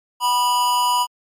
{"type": "tone with amplitude modulation", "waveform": "square", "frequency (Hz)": 981, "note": "B5", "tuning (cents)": -12, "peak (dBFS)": -14, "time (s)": [0.2, 1.07], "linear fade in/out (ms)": 50, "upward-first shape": "sine", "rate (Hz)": 236, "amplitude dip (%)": 50, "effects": ["MP3 64 kbps"]}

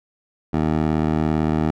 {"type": "tone with band-pass filter", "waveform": "15% pulse", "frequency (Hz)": 77.8, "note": "D#2", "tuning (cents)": 0, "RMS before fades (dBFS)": -20, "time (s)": [0.53, 1.71], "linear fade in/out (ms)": 10, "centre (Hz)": 370, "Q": 0.53, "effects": []}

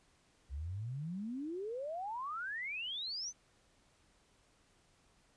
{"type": "exponential sweep", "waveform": "sine", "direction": "up", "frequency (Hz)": [63.8, 6300], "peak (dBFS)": -38, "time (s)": [0.49, 3.33], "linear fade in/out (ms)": 50, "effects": ["pink hiss -70 dBFS RMS until 5.36 s", "resampled to 22050 Hz"]}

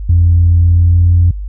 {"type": "tone with pitch glide", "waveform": "sine", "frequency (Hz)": [86, 87.25], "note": ["F2", "F2"], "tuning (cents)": [-26, -1], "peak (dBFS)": -4, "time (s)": [0.09, 1.31], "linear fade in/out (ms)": 5, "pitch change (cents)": 25, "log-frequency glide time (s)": [0.58, 1.1], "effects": ["tanh soft clip ceiling -1 dBFS", "added 50 Hz sine -19 dBFS peak until 1.48 s"]}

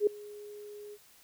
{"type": "tone with ADSR envelope", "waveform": "sine", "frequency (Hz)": 415.3, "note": "G#4", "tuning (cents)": 0, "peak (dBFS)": -19, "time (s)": [0, 0.98], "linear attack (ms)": 69, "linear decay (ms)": 4, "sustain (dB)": -24, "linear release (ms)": 47, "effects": ["white hiss -60 dBFS RMS until 1.23 s"]}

